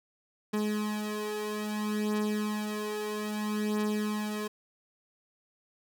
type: beating tone pair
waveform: 30% pulse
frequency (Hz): 210.9 / 211.51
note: G#3 / G#3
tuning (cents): +27 / +32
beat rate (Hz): 0.61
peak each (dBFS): -32 / -29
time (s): 0.53-4.48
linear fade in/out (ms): 10
effects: none